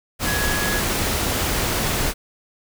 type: tone in noise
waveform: sine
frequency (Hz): 1676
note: G#6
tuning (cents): +15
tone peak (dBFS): -25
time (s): 0.24-0.82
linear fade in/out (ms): 50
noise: pink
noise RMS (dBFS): -22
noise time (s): 0.19-2.14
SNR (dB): -6
effects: none